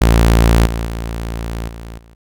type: tone with level steps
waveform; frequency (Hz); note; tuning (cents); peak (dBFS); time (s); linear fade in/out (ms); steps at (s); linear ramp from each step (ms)
sawtooth; 56.8; A#1; -44; -4 / -14 / -17 / -25 / -38; 0.01-2.15; 10; 0.66 / 0.86 / 1.68 / 1.98; 5
effects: none